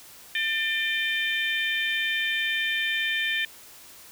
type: harmonic tone with a mistuned harmonic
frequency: 597 Hz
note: D5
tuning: 28 cents sharp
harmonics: 3 / 4 / 5 / 6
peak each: -27 / -29 / -31 / -33 dBFS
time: 0.35-3.45 s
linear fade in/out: 2 ms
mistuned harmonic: 5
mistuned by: +58 cents
effects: white hiss -48 dBFS RMS until 4.11 s